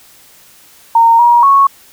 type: tone with pitch steps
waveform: sine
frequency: 920 / 952 / 1105 Hz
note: A#5 / A#5 / C#6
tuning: -23 / +36 / -6 cents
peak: -4 dBFS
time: 0.95-1.67 s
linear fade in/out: 5 ms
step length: 240 ms
effects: white hiss -43 dBFS RMS until 1.92 s